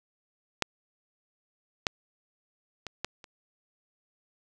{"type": "clicks", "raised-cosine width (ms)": 0.2, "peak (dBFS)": [-7, -7, -20, -13, -29], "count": 5, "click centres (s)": [0.623, 1.868, 2.867, 3.046, 3.242], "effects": []}